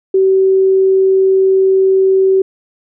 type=tone; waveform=sine; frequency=382.3 Hz; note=G4; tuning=43 cents flat; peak=-7 dBFS; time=0.14-2.42 s; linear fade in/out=5 ms; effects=none